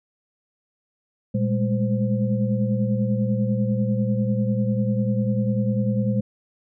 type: tone cluster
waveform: sine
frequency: 117.3 / 201.3 / 211.4 / 518 Hz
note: A#2 / G3 / G#3 / C5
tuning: +11 / +46 / +31 / -17 cents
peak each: -23 / -23 / -27 / -30 dBFS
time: 1.34-6.21 s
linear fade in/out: 10 ms
effects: none